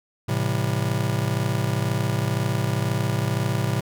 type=chord; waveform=square; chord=A minor seventh; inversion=none; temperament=just; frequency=110 / 132 / 165 / 198 Hz; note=A2 / C3 / E3 / G3; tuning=0 / +16 / +2 / +18 cents; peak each=-26 / -26 / -32 / -32 dBFS; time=0.28-3.81 s; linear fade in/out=10 ms; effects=none